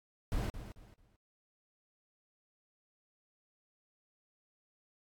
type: noise with echo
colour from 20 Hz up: brown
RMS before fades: -34 dBFS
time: 0.32-0.5 s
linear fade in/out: 0 ms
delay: 220 ms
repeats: 3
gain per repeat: -11 dB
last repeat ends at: 1.16 s
effects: AAC 64 kbps